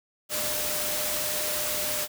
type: tone in noise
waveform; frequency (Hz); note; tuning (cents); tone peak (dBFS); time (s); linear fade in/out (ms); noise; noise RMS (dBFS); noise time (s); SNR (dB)
sine; 603; D5; +46; -36; 0.29-2.08; 50; white; -29; 0.29-2.08; -10
effects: none